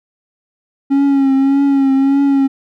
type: tone with vibrato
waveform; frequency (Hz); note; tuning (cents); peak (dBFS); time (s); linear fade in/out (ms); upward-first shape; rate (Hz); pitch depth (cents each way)
triangle; 274.1; C#4; -19; -7; 0.9-2.48; 20; triangle; 1.7; 44
effects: none